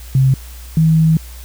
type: tone pair in turn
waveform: sine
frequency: 132.8 / 160.07 Hz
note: C3 / D#3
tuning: +26 / +49 cents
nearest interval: minor third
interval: 323 cents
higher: second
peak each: -8 dBFS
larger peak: neither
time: 0.15-0.34 / 0.77-1.17 s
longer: second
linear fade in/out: 2 ms
effects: added 60 Hz sine -31 dBFS peak until 1.44 s + white hiss -40 dBFS RMS until 1.44 s